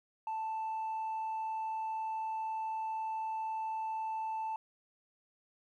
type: tone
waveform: sine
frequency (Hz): 882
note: A5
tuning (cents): +4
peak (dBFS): -32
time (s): 0.27-4.56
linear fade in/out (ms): 2
effects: tanh soft clip ceiling -33 dBFS + 12-bit